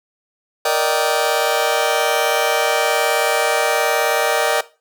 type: chord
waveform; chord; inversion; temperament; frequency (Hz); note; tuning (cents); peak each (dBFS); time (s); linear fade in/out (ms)
sawtooth; Eb major seventh; second; just; 466.7 / 583.4 / 622.3 / 777.8; Bb4 / D5 / Eb5 / G5; +2 / -12 / 0 / -14; -17; 0.65-4.61; 5
effects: noise-tail reverb RT60 0.3 s tail -17 dB re dry